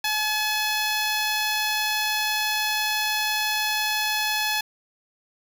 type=tone; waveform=10% pulse; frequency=854 Hz; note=G#5; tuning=48 cents sharp; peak=-14 dBFS; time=0.04-4.61 s; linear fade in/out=5 ms; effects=7-bit